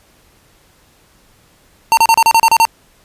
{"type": "tone bursts", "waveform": "square", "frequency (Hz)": 909, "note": "A#5", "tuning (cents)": -44, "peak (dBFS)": -7, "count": 9, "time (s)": [1.92, 2.652], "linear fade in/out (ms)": 0, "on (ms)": 52, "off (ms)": 33, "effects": ["pink hiss -51 dBFS RMS until 3.04 s", "resampled to 32000 Hz"]}